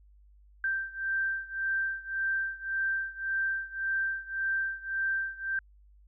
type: beating tone pair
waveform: sine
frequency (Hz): 1568 / 1569.8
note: G6 / G6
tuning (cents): 0 / +2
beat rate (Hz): 1.8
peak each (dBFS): -31 / -33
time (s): 0.64-5.59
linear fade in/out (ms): 2
effects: added 50 Hz sine -55 dBFS peak until 6.07 s